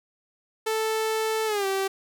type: tone with pitch glide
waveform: sawtooth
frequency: 440 to 387.5 Hz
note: A4 to G4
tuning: 0 to -20 cents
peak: -20 dBFS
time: 0.66-1.88 s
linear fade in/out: 10 ms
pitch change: -220 cents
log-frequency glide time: 1.46-1.66 s
effects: none